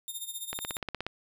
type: tone with tremolo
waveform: 5% pulse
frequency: 3657 Hz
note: A#7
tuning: 34 cents flat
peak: -26 dBFS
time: 0.08-0.77 s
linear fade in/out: 0 ms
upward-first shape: sine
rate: 15 Hz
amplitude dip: 75%
type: click train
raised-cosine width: 0.3 ms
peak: -17 dBFS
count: 10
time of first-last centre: 0.53-1.066 s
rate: 16.8 Hz
effects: none